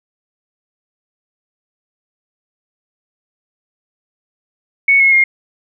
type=tone with pitch steps; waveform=sine; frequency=2217 / 2174 / 2132 Hz; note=C#7 / C#7 / C7; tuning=0 / -34 / +32 cents; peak=-7 dBFS; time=4.88-5.24 s; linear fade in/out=5 ms; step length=120 ms; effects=none